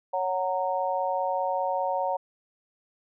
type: chord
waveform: sine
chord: F# major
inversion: second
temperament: just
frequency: 555 / 740 / 925 Hz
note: C#5 / F#5 / A#5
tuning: +2 / 0 / -14 cents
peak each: -29 dBFS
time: 0.13-2.17 s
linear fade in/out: 10 ms
effects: none